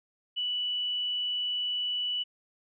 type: tone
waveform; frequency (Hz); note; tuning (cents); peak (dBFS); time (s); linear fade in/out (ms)
sine; 2960; F#7; 0; -28; 0.36-2.24; 20
effects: none